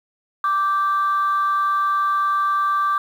sine tone pair together, 1170.9 / 1568 Hz, D6 / G6, -6 / 0 cents, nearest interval perfect fourth, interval 506 cents, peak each -16 / -26 dBFS, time 0.44-2.98 s, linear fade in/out 2 ms, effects tanh soft clip ceiling -12 dBFS + 8-bit

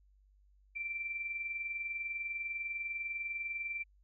sine tone with tremolo, 2349 Hz, D7, in tune, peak -34 dBFS, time 0.75-3.84 s, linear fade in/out 20 ms, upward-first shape sine, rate 20 Hz, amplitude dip 50%, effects added 49 Hz sine -63 dBFS peak until 4.03 s

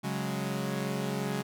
sawtooth chord, C# suspended fourth, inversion none, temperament equal, 138.59 / 185 / 207.7 Hz, C#3 / F#3 / G#3, 0 / 0 / 0 cents, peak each -31 dBFS, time 0.03-1.43 s, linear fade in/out 20 ms, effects none

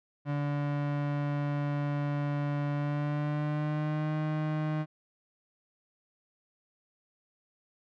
35% pulse tone with pitch glide, 144.7 to 154.19 Hz, D3 to D#3, -25 to -15 cents, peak -27 dBFS, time 0.25-4.86 s, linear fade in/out 50 ms, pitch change +110 cents, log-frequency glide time 2.73-4.15 s, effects low-pass 2000 Hz 12 dB/octave

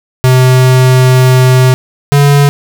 square tone pair in turn, 128.5 / 142.64 Hz, C3 / C#3, -31 / +50 cents, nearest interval major second, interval 181 cents, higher second, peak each -4 dBFS, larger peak neither, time 0.24-1.74 / 2.12-2.49 s, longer first, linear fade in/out 0 ms, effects none

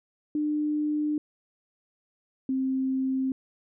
sine tone pair in turn, 300 / 263.6 Hz, D4 / C4, +37 / +13 cents, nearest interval major second, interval 224 cents, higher first, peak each -24 dBFS, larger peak neither, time 0.35-1.18 / 2.49-3.32 s, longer neither, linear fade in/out 2 ms, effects none

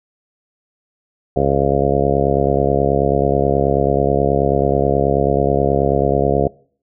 harmonic tone, 69.3 Hz, C#2, in tune, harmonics 1 / 2 / 3 / 4 / 5 / 6 / 7 / 8 / 9 / 10, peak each -24 / -21 / -24 / -24 / -25 / -19 / -21 / -21 / -25 / -21 dBFS, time 1.36-6.48 s, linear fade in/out 5 ms, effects noise-tail reverb RT60 0.5 s tail -23 dB re dry

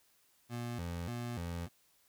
25% pulse tone with vibrato, 101.4 Hz, G#2, 41 cents flat, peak -34 dBFS, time 0.49-1.69 s, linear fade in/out 50 ms, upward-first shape square, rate 1.7 Hz, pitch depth 290 cents each way, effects white hiss -70 dBFS RMS until 2.08 s

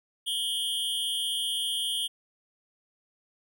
square tone with amplitude modulation, 3188 Hz, G7, 28 cents sharp, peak -24 dBFS, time 0.26-2.08 s, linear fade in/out 20 ms, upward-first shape sine, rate 245 Hz, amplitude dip 95%, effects none

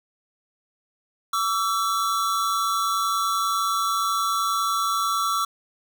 square tone pair together, 1142.6 / 1333 Hz, D6 / E6, -48 / +19 cents, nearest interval minor third, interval 267 cents, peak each -25 dBFS, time 1.33-5.45 s, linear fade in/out 5 ms, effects none

